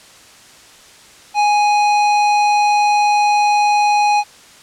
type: tone with tanh clipping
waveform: sine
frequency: 830.6 Hz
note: G#5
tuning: in tune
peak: -13 dBFS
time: 1.34-4.24 s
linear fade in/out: 50 ms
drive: 16 dB
effects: white hiss -43 dBFS RMS until 4.62 s + low-pass 8000 Hz 12 dB/octave